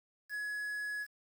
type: tone with quantisation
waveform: triangle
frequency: 1685 Hz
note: G#6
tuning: 25 cents sharp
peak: -34 dBFS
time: 0.29-1.07 s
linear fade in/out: 50 ms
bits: 9
effects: none